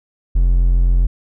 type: tone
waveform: triangle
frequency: 43.72 Hz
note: F1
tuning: 3 cents sharp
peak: -8 dBFS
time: 0.35-1.07 s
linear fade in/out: 10 ms
effects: none